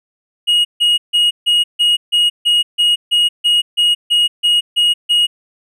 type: tone bursts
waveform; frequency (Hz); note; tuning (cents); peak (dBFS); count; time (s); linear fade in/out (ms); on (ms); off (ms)
triangle; 2883; F#7; -46; -8; 15; 0.47-5.27; 20; 180; 150
effects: none